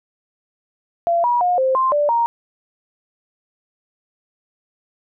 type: tone with pitch steps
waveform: sine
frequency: 683 / 964 / 716 / 524 / 1048 / 587 / 935 Hz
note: F5 / B5 / F5 / C5 / C6 / D5 / A#5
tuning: -39 / -42 / +43 / +2 / +2 / -1 / +5 cents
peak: -14 dBFS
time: 1.07-2.26 s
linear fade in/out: 0 ms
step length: 170 ms
effects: none